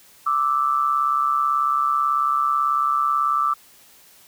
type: tone pair together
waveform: sine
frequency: 1174.7 / 1312.9 Hz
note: D6 / E6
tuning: 0 / -7 cents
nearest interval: major second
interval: 193 cents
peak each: -19 / -22 dBFS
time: 0.26-3.54 s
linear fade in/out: 10 ms
effects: white hiss -51 dBFS RMS until 4.27 s